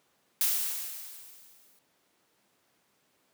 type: noise with exponential decay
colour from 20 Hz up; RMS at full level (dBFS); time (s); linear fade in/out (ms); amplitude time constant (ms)
blue; -25; 0.41-1.79; 1; 300
effects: pink hiss -70 dBFS RMS until 3.33 s + high-pass 200 Hz 12 dB/octave